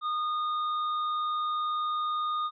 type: tone with tanh clipping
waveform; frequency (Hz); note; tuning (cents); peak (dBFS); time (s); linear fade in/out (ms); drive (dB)
sine; 1227; D#6; -25; -29; 0.01-2.51; 50; 9
effects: resampled to 11025 Hz